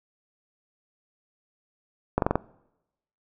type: slowing click train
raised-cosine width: 1 ms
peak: -7 dBFS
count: 5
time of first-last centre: 2.18-2.356 s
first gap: 42 ms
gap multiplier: 1.03
effects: noise-tail reverb RT60 0.9 s tail -23 dB re dry